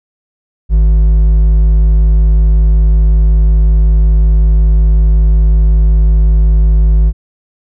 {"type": "tone with hard clipping", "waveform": "triangle", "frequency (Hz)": 52.7, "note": "G#1", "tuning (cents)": 26, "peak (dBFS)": -6, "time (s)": [0.69, 7.13], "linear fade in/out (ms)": 50, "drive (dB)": 8, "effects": []}